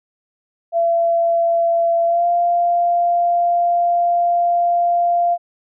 sine tone with pitch glide, 676 to 694.6 Hz, E5 to F5, +43 to -10 cents, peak -13 dBFS, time 0.72-5.38 s, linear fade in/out 50 ms, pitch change +47 cents, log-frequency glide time 2.05-2.26 s, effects none

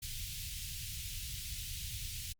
pink band-stop noise, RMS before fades -42 dBFS, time 0.02-2.33 s, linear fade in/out 10 ms, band 120 to 2700 Hz, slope 24 dB/octave, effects Opus 48 kbps

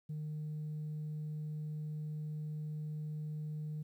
sine tone, 152.5 Hz, D#3, 34 cents flat, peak -36 dBFS, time 0.09-3.83 s, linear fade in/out 10 ms, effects tanh soft clip ceiling -36 dBFS + 12-bit

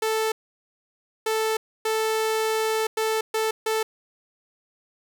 sawtooth tone bursts at uneven times, 440 Hz, A4, in tune, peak -18 dBFS, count 6, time 0.02-0.32 / 1.26-1.57 / 1.85-2.87 / 2.97-3.21 / 3.34-3.51 / 3.66-3.83 s, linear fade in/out 5 ms, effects none

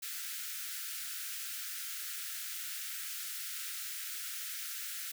white high-pass noise, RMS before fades -41 dBFS, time 0.02-5.12 s, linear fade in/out 10 ms, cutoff 1300 Hz, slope 96 dB/octave, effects none

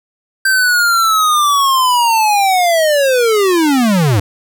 square linear sweep, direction down, 1568 to 92.8 Hz, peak -10 dBFS, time 0.45-4.2 s, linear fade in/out 5 ms, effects none

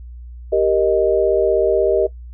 sine chord, Eb major, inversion first, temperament equal with one note detuned, 392 / 468.3 / 622.3 Hz, G4 / Bb4 / Eb5, 0 / +8 / 0 cents, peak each -17 dBFS, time 0.52-2.07 s, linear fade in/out 10 ms, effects noise-tail reverb RT60 0.1 s tail -17 dB re dry + added 60 Hz sine -32 dBFS peak until 2.33 s

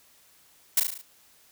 blue noise with echo, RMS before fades -20 dBFS, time 0.77-0.8 s, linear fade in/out 5 ms, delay 36 ms, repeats 6, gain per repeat -4 dB, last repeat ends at 1.016 s, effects white hiss -59 dBFS RMS until 1.51 s

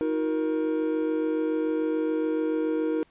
triangle tone cluster, 315.5 / 362.5 / 470 Hz, D#4 / F#4 / A#4, +24 / -35 / +14 cents, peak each -24 / -32 / -26 dBFS, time 0.01-3.03 s, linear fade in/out 0 ms, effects pink hiss -62 dBFS RMS until 3.1 s + resampled to 8000 Hz

